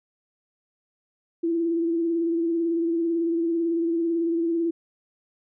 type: tone with vibrato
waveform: sine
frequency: 334.3 Hz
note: E4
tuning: 24 cents sharp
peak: -21 dBFS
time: 1.43-4.71 s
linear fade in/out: 10 ms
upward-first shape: sine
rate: 18 Hz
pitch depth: 35 cents each way
effects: none